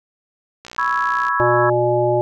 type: click train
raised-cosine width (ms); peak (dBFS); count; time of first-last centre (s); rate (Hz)
0.2; -18; 40; 0.65-1.284; 61.5
type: chord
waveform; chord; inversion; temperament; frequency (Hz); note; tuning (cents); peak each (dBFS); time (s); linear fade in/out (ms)
sine; C# minor seventh; third; equal; 987.8 / 1108.7 / 1318.5 / 1661.2; B5 / C#6 / E6 / G#6; 0 / 0 / 0 / 0; -22; 0.78-1.7; 5
type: harmonic tone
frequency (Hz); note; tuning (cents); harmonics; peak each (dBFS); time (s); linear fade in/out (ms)
120.5; B2; -42; 1 / 3 / 5 / 7; -23 / -18 / -18 / -22; 1.4-2.21; 0
effects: none